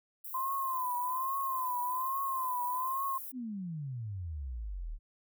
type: high-pass noise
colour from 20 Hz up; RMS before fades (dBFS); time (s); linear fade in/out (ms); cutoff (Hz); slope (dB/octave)
white; -43; 0.24-3.32; 10; 12000; 24
type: tone with vibrato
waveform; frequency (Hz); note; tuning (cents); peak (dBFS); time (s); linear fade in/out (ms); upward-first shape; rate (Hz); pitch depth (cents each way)
sine; 1033; C6; -22; -31; 0.34-3.18; 5; triangle; 1.2; 110
type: exponential sweep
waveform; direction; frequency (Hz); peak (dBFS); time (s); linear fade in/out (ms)
sine; down; 267.2 to 35.24; -36; 3.32-4.99; 50
effects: none